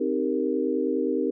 sine chord, C minor seventh, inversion none, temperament equal with one note detuned, 261.6 / 311.1 / 396.1 / 466.2 Hz, C4 / Eb4 / G4 / Bb4, 0 / 0 / +18 / 0 cents, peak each -28 dBFS, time 0-1.31 s, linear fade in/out 10 ms, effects none

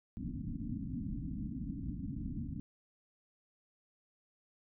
white low-pass noise, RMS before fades -40 dBFS, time 0.17-2.6 s, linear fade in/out 0 ms, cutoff 290 Hz, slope 96 dB/octave, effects none

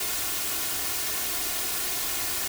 white noise with comb filter, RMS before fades -29 dBFS, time 0-2.48 s, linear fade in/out 5 ms, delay 2.8 ms, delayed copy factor +0.55, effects none

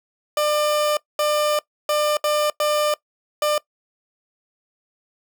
30% pulse tone bursts at uneven times, 598 Hz, D5, 31 cents sharp, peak -15 dBFS, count 6, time 0.37-0.97 / 1.19-1.59 / 1.89-2.17 / 2.24-2.5 / 2.6-2.94 / 3.42-3.58 s, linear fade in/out 2 ms, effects noise-tail reverb RT60 0.1 s tail -21 dB re dry

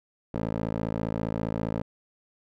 15% pulse tone with band-pass filter, 55 Hz, A1, in tune, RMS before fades -30 dBFS, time 0.34-1.82 s, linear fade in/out 5 ms, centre 380 Hz, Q 0.86, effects none

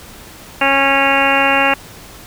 harmonic tone with a mistuned harmonic, 274.6 Hz, C#4, 16 cents flat, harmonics 1 / 2 / 3 / 4 / 5 / 6 / 7 / 8 / 9 / 10, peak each -22 / -19 / -17 / -21 / -21 / -20 / -22 / -22 / -21 / -17 dBFS, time 0.61-1.74 s, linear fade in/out 5 ms, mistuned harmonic 10, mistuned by +16 cents, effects pink hiss -37 dBFS RMS until 2.26 s

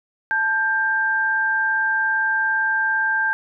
sine tone pair together, 880 / 1584.4 Hz, A5 / G6, 0 / +18 cents, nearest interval minor seventh, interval 1018 cents, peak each -25 / -18 dBFS, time 0.31-3.33 s, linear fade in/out 0 ms, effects none

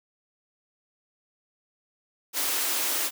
white high-pass noise, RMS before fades -27 dBFS, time 2.33-3.11 s, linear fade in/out 50 ms, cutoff 250 Hz, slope 48 dB/octave, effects none

